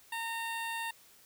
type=tone with notch filter; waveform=15% pulse; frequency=916 Hz; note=A#5; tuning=31 cents flat; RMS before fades=-37 dBFS; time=0.12-0.91 s; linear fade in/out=5 ms; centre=6000 Hz; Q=1.1; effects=white hiss -60 dBFS RMS until 1.25 s